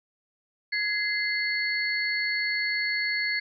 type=tone cluster; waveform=sine; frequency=1677 / 2070 / 4403 Hz; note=G#6 / C7 / C#8; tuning=+16 / -19 / -13 cents; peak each=-31 / -27 / -31 dBFS; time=0.72-3.4 s; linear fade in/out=10 ms; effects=none